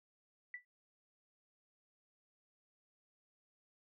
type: tone with exponential decay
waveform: sine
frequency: 1970 Hz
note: B6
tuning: 5 cents flat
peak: -39 dBFS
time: 0.54-0.65 s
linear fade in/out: 2 ms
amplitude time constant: 22 ms
effects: none